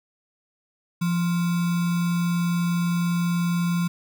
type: tone with sample-and-hold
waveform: sine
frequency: 173 Hz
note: F3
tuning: 16 cents flat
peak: -20 dBFS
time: 1.01-3.88 s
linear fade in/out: 10 ms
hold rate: 1225 Hz
effects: none